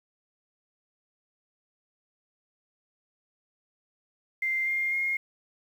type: tone with pitch steps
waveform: sine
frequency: 2093 / 2116 / 2139 Hz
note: C7 / C7 / C7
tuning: 0 / +19 / +38 cents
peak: -25 dBFS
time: 4.42-5.17 s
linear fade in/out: 5 ms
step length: 250 ms
effects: 9-bit